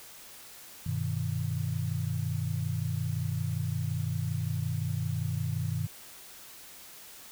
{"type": "chord", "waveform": "sine", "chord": "G augmented", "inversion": "none", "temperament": "equal", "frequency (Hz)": [98, 123.47, 155.56], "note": ["G2", "B2", "D#3"], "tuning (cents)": [0, 0, 0], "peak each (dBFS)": -33, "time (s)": [0.86, 5.87], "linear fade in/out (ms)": 5, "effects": ["white hiss -49 dBFS RMS until 7.31 s"]}